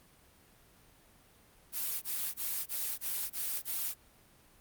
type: noise bursts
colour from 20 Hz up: blue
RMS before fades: -35 dBFS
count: 7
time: 1.72-3.946 s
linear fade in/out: 50 ms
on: 300 ms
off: 21 ms
effects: pink hiss -62 dBFS RMS until 4.6 s + Opus 32 kbps